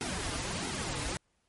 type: noise with flanger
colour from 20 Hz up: pink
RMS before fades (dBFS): -35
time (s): 0.01-1.17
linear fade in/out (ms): 0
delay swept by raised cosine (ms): 1.7 to 5.4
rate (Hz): 1.5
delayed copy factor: -1
effects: pink hiss -75 dBFS RMS until 1.48 s + MP3 48 kbps